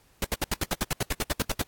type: noise bursts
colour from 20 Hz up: pink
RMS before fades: -26 dBFS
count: 15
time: 0.22-1.617 s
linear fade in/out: 2 ms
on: 25 ms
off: 73 ms
effects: pink hiss -62 dBFS RMS until 1.67 s + AAC 64 kbps